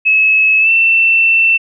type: tone with pitch glide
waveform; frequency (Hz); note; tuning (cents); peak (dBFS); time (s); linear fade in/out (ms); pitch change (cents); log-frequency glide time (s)
sine; 2584 to 2681; E7 to E7; -35 to +29; -7; 0.05-1.58; 20; +64; 0.6-0.7
effects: none